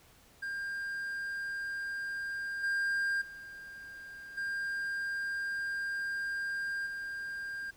triangle tone with level steps, 1600 Hz, G6, 35 cents sharp, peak -33 / -27 / -43 / -31 / -35 dBFS, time 0.42-7.71 s, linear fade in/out 10 ms, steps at 2.63 / 3.21 / 4.37 / 6.86 s, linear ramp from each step 10 ms, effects pink hiss -61 dBFS RMS until 7.76 s

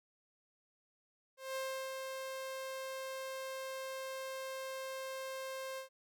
sawtooth tone with ADSR envelope, 529 Hz, C5, 19 cents sharp, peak -33 dBFS, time 1.37-5.89 s, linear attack 190 ms, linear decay 350 ms, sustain -4 dB, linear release 110 ms, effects none

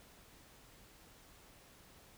silence, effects pink hiss -61 dBFS RMS until 2.17 s

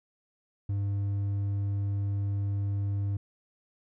sine tone with hard clipping, 100 Hz, G2, 35 cents sharp, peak -28 dBFS, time 0.69-3.17 s, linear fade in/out 5 ms, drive 3 dB, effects none

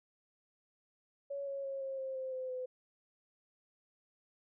sine tone with pitch steps, 560 / 552.3 / 544.7 / 537.2 / 529.8 / 522.5 / 515.3 / 508.2 Hz, C#5 / C#5 / C#5 / C5 / C5 / C5 / C5 / B4, +18 / -6 / -30 / +46 / +22 / -2 / -27 / +49 cents, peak -37 dBFS, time 1.3-2.66 s, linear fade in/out 10 ms, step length 170 ms, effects none

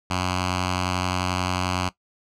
5% pulse tone with notch filter, 91.2 Hz, F#2, 24 cents flat, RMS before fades -25 dBFS, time 0.1-1.89 s, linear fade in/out 5 ms, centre 460 Hz, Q 0.76, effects noise-tail reverb RT60 0.1 s tail -17 dB re dry + low-pass 7000 Hz 12 dB/octave

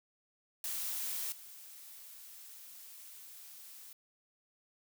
blue noise with level steps, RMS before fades -38 / -52 dBFS, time 0.64-3.93 s, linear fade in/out 2 ms, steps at 1.32 s, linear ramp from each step 2 ms, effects none

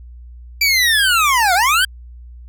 25% pulse linear two-way sweep, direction down then up, 2349 to 686 to 1601 Hz, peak -8 dBFS, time 0.61-1.85 s, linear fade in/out 5 ms, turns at 1.54 s, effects added 60 Hz sine -34 dBFS peak until 2.48 s

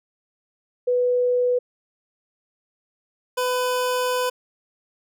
sine / 25% pulse tone pair in turn, 493.9 / 501.1 Hz, B4 / B4, 0 / +25 cents, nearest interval unison, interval 25 cents, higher second, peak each -17 dBFS, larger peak neither, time 0.87-1.59 / 3.37-4.3 s, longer second, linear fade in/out 10 ms, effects none

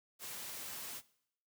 white noise, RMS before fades -45 dBFS, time 0.19-1.02 s, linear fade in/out 50 ms, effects noise-tail reverb RT60 0.7 s tail -20 dB re dry + high-pass 80 Hz 12 dB/octave

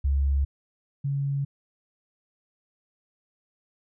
sine tone pair in turn, 69.3 / 139.69 Hz, C#2 / C#3, 0 / +14 cents, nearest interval octave, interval 1214 cents, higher second, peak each -20 / -24 dBFS, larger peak first, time 0.04-0.45 / 1.04-1.45 s, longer neither, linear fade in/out 10 ms, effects none

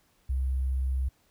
sine tone with sample-and-hold, 65.41 Hz, C2, in tune, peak -25 dBFS, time 0.29-1.09 s, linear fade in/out 10 ms, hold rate 11025 Hz, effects pink hiss -67 dBFS RMS until 1.3 s

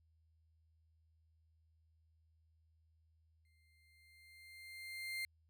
35% pulse tone with exponential growth, 2100 Hz, C7, 6 cents sharp, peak -37 dBFS, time 3.45-5.25 s, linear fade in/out 1 ms, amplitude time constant 390 ms, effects added 80 Hz sine -70 dBFS peak until 5.49 s

